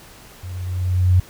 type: tone with level ramp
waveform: sine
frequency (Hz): 91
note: F#2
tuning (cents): -28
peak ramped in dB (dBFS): -29 to -9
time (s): 0.43-1.2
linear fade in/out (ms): 5
effects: pink hiss -44 dBFS RMS until 1.29 s